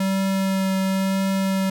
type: tone with vibrato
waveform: square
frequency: 192.1 Hz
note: G3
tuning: 35 cents flat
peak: -20 dBFS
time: 0-1.7 s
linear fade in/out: 5 ms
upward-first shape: triangle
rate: 0.97 Hz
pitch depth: 12 cents each way
effects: none